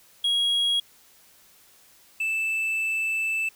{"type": "tone pair in turn", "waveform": "triangle", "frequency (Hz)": [3300, 2639], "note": ["G#7", "E7"], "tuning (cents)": [-12, 1], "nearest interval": "major third", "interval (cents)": 387, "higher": "first", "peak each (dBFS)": [-19, -22], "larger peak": "first", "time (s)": [[0.24, 0.8], [2.2, 3.49]], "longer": "second", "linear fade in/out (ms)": 5, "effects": ["white hiss -56 dBFS RMS until 3.55 s"]}